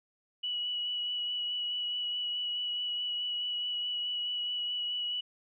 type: tone with vibrato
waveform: sine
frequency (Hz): 2937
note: F#7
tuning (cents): -13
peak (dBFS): -31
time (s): 0.43-5.21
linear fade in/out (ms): 10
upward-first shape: sine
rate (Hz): 4.7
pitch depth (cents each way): 14
effects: none